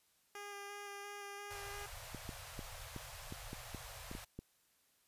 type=tone with vibrato; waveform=10% pulse; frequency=405.2 Hz; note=G#4; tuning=43 cents flat; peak=-38 dBFS; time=0.35-1.86 s; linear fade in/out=2 ms; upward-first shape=square; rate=2.9 Hz; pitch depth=11 cents each way
type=band-stop noise; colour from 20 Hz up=pink; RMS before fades=-50 dBFS; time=1.5-4.25 s; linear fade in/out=10 ms; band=130 to 520 Hz; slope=48 dB/octave
type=clicks; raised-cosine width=3 ms; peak=-32 dBFS; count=10; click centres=2.147 / 2.292 / 2.592 / 2.963 / 3.324 / 3.531 / 3.747 / 4.114 / 4.151 / 4.39 s
effects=white hiss -74 dBFS RMS until 5.07 s + resampled to 32000 Hz